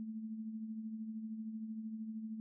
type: tone with tremolo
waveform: sine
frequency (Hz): 220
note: A3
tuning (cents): 0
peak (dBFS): -38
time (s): 0-2.4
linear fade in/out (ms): 0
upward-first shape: triangle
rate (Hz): 13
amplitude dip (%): 55
effects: none